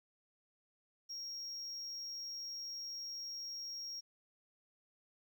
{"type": "tone", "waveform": "sine", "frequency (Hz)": 5588, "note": "F8", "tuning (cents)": 0, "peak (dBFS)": -39, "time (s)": [1.09, 4.01], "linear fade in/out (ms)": 20, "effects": ["tanh soft clip ceiling -41 dBFS", "12-bit"]}